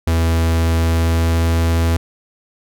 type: tone with pitch glide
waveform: 45% pulse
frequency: 82.41 to 82.94 Hz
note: E2 to E2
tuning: 0 to +11 cents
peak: -13 dBFS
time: 0.07-1.97 s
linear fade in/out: 5 ms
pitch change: +11 cents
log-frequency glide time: 0.79-1.47 s
effects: none

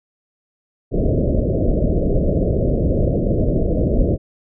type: low-pass noise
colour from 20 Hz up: pink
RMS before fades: -17 dBFS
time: 0.91-4.18 s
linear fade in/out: 50 ms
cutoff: 640 Hz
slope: 96 dB/octave
effects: none

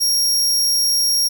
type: tone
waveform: sawtooth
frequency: 5588 Hz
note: F8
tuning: in tune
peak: -12 dBFS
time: 0-1.29 s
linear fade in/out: 20 ms
effects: 9-bit

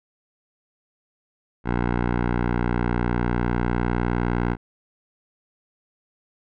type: tone with low-pass filter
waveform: 10% pulse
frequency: 59.8 Hz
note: A#1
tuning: 45 cents sharp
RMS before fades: -23 dBFS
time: 1.64-4.57 s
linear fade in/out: 50 ms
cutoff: 1600 Hz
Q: 1.3
effects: none

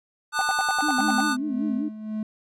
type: chord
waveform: square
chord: D# diminished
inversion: second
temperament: equal with one note detuned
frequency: 880 / 1214 / 1480 Hz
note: A5 / D#6 / F#6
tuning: 0 / -43 / 0 cents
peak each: -32 / -28 / -26 dBFS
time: 0.32-1.37 s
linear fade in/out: 50 ms
type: tone bursts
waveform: sine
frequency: 784 Hz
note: G5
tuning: in tune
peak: -21 dBFS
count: 9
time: 0.39-1.204 s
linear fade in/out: 0 ms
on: 22 ms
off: 77 ms
type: tone with vibrato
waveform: sine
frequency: 277.2 Hz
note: C#4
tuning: in tune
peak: -25 dBFS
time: 0.82-1.89 s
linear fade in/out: 10 ms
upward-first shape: sine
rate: 5.1 Hz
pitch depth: 170 cents each way
type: tone with tremolo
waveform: triangle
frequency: 215.7 Hz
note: A3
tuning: 34 cents flat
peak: -23 dBFS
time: 0.99-2.23 s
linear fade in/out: 2 ms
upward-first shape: sine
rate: 1.8 Hz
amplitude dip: 70%
effects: low-pass 11000 Hz 12 dB/octave

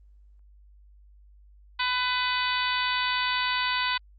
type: harmonic tone with a mistuned harmonic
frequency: 500 Hz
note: B4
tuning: 21 cents sharp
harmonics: 2 / 3 / 4 / 5 / 6 / 7 / 8 / 9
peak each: -29 / -31 / -32 / -33 / -34 / -34 / -35 / -36 dBFS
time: 1.79-3.98 s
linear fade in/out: 10 ms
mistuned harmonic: 8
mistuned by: -44 cents
effects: added 50 Hz sine -51 dBFS peak until 4.18 s + Opus 24 kbps

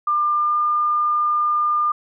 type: tone with pitch glide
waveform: sine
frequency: 1197 to 1204.6 Hz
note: D6 to D6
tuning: +33 to +44 cents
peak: -16 dBFS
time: 0.07-1.92 s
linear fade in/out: 5 ms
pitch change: +11 cents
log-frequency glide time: 0.34-0.58 s
effects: none

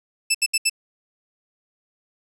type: tone bursts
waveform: 15% pulse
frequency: 2637 Hz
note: E7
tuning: in tune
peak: -9 dBFS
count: 4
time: 0.3-0.697 s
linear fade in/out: 10 ms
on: 46 ms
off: 71 ms
effects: low-pass 12000 Hz 12 dB/octave

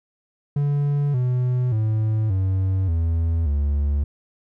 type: tone with pitch steps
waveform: triangle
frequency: 143.8 / 125.19 / 108.98 / 94.87 / 82.59 / 71.9 Hz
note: D3 / B2 / A2 / F#2 / E2 / D2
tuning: -36 / +24 / -16 / +44 / +4 / -36 cents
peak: -16 dBFS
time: 0.56-4.04 s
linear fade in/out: 5 ms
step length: 580 ms
effects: none

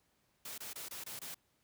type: noise bursts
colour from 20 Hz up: white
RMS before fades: -45 dBFS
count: 6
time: 0.45-1.345 s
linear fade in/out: 5 ms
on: 130 ms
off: 23 ms
effects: pink hiss -75 dBFS RMS until 1.63 s + high-pass 60 Hz 12 dB/octave

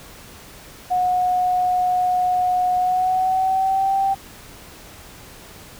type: tone with pitch glide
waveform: sine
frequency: 728 to 780.3 Hz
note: F#5 to G5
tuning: -28 to -8 cents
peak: -16 dBFS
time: 0.9-4.15 s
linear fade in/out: 20 ms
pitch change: +120 cents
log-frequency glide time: 2.77-3.94 s
effects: pink hiss -42 dBFS RMS until 5.79 s

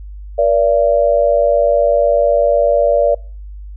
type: tone with amplitude modulation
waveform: sine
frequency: 576 Hz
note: D5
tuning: 34 cents flat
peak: -5 dBFS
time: 0.38-3.15 s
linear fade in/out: 10 ms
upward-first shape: sine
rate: 100 Hz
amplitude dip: 100%
effects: noise-tail reverb RT60 0.4 s tail -25 dB re dry + added 50 Hz sine -28 dBFS peak until 3.76 s

